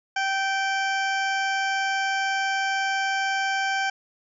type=harmonic tone; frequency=778 Hz; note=G5; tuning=13 cents flat; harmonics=1 / 2 / 3 / 4 / 6 / 7 / 8 / 9; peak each=-26 / -26 / -32 / -35 / -41 / -39 / -44 / -45 dBFS; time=0.16-3.9 s; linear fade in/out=5 ms; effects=none